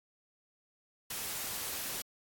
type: noise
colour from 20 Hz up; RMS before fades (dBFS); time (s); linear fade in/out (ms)
white; -38; 1.1-2.02; 5
effects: AAC 64 kbps